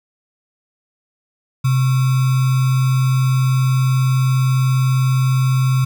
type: tone with sample-and-hold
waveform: sine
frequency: 130.2 Hz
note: C3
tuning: 8 cents flat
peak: -12 dBFS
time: 1.64-5.85 s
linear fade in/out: 10 ms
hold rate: 1225 Hz
effects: none